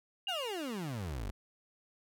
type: tone with exponential decay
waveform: sine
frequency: 2831 Hz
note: F7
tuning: 23 cents sharp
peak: -33 dBFS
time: 0.27-1.1 s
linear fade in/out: 2 ms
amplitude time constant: 180 ms
type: exponential sweep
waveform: 30% pulse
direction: down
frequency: 801 to 42.89 Hz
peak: -34 dBFS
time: 0.28-1.31 s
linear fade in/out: 10 ms
effects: none